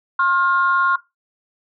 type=tone pair together; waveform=sine; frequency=1073 / 1411.3 Hz; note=C6 / F6; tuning=+43 / +18 cents; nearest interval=perfect fourth; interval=475 cents; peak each=-16 dBFS; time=0.19-0.96 s; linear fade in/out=5 ms; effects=noise-tail reverb RT60 0.2 s tail -17 dB re dry + tanh soft clip ceiling -7 dBFS